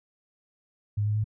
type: tone with pitch steps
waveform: sine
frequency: 103.83 / 105.52 / 107.24 Hz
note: G#2 / G#2 / A2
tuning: 0 / +28 / -44 cents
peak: -23 dBFS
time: 0.97-1.243 s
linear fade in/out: 10 ms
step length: 91 ms
effects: none